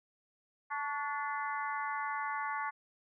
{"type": "harmonic tone with a mistuned harmonic", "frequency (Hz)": 291.3, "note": "D4", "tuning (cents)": -14, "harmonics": [3, 4, 5, 6, 7], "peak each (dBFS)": [-38, -38, -42, -43, -44], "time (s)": [0.7, 2.71], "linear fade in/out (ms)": 20, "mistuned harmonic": 4, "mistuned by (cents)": -57, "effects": []}